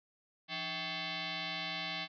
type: tone with frequency modulation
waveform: sine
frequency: 647 Hz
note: E5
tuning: 32 cents flat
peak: -36 dBFS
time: 0.48-2.08 s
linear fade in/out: 50 ms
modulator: 475 Hz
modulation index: 7.9
effects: none